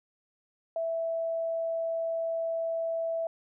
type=tone; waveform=sine; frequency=659.3 Hz; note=E5; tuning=in tune; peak=-28 dBFS; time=0.76-3.27 s; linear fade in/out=2 ms; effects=none